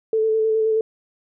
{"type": "tone with vibrato", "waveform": "sine", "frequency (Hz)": 440, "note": "A4", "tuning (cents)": 0, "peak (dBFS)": -16, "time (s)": [0.13, 0.81], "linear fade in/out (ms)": 2, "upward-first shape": "square", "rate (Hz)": 9.5, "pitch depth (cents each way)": 15, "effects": []}